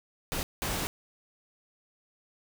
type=noise bursts at uneven times; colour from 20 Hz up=pink; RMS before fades=-32 dBFS; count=2; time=0.32-0.43 / 0.62-0.87 s; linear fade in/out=0 ms; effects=none